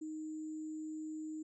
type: tone with sample-and-hold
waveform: sine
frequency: 311.1 Hz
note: D#4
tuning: in tune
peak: -40 dBFS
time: 0.01-1.43 s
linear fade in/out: 10 ms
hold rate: 7350 Hz
effects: resampled to 24000 Hz